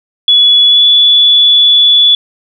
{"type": "tone with pitch glide", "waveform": "sine", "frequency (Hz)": [3405, 3435], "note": ["G#7", "A7"], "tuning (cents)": [42, -42], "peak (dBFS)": -3, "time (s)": [0.28, 2.15], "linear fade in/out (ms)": 2, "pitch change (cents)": 16, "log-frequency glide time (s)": [0.66, 0.85], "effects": []}